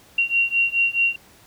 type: beating tone pair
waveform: sine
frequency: 2751 / 2755.7 Hz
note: F7 / F7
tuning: -27 / -24 cents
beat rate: 4.7 Hz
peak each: -21 / -20 dBFS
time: 0.18-1.16 s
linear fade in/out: 5 ms
effects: pink hiss -51 dBFS RMS until 1.46 s + high-pass 60 Hz 12 dB/octave